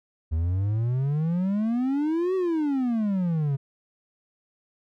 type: exponential two-way sweep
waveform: triangle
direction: up then down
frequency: 77.1 to 382.8 to 134.1 Hz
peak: -20 dBFS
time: 0.31-3.57 s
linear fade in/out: 20 ms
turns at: 2.35 s
effects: none